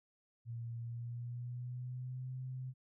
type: tone with pitch glide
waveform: sine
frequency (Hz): 116.8 to 128.85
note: A#2 to C3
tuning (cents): +4 to -26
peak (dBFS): -40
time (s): 0.45-2.74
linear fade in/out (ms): 50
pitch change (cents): +170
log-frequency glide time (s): 0.8-2.31
effects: none